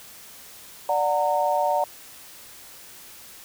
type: chord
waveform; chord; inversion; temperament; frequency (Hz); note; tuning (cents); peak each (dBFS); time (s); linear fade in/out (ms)
sine; D augmented; none; just; 587.3 / 734.2 / 917.7; D5 / F#5 / A#5; 0 / -14 / -27; -24 / -24 / -24; 0.89-1.84; 2
effects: white hiss -45 dBFS RMS until 3.44 s